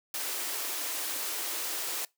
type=high-pass noise; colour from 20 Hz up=white; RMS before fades=-34 dBFS; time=0.14-2.05 s; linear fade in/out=2 ms; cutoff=270 Hz; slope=96 dB/octave; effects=noise-tail reverb RT60 0.2 s tail -23 dB re dry